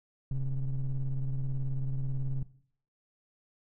triangle ring-modulated tone, 71 Hz, C#2, 42 cents sharp, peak -22 dBFS, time 0.31-2.43 s, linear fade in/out 5 ms, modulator 61.8 Hz, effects noise-tail reverb RT60 0.6 s tail -20 dB re dry + tanh soft clip ceiling -21 dBFS

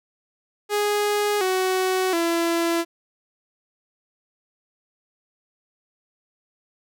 sawtooth tone with pitch steps, 414.4 / 373.5 / 336.6 Hz, G#4 / F#4 / E4, -4 / +16 / +36 cents, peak -16 dBFS, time 0.69-2.85 s, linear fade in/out 50 ms, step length 720 ms, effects none

